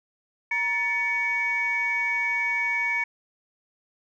sine tone cluster, 946 / 1754 / 2247 Hz, A#5 / A6 / C#7, +25 / -6 / +23 cents, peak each -32 / -30 / -23 dBFS, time 0.51-3.04 s, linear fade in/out 5 ms, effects tanh soft clip ceiling -16 dBFS

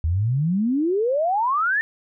sine exponential sweep, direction up, 76 to 1832 Hz, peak -18 dBFS, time 0.04-1.81 s, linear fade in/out 0 ms, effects none

